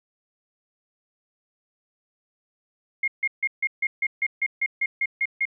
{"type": "tone bursts", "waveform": "sine", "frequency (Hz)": 2139, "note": "C7", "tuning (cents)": 38, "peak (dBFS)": -20, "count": 13, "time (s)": [3.03, 5.454], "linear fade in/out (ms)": 5, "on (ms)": 48, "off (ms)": 150, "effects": []}